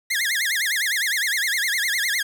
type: tone with vibrato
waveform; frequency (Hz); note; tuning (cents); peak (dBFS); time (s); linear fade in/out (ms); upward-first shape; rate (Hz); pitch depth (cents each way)
sawtooth; 1864.7; A#6; 0; -17; 0.1-2.23; 10; sine; 9.8; 250
effects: 8-bit